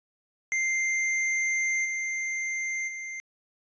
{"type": "tone with level steps", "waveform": "square", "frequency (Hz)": 2093, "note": "C7", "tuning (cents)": 0, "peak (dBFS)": [-25, -29, -35], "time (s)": [0.52, 3.2], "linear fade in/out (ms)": 0, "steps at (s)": [1.84, 2.87], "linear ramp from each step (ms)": 20, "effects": ["resampled to 16000 Hz"]}